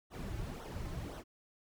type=noise with flanger; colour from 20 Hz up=brown; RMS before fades=-42 dBFS; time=0.1-1.24 s; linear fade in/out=50 ms; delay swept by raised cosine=0.41 to 4.31 ms; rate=1.9 Hz; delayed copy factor=-0.75; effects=none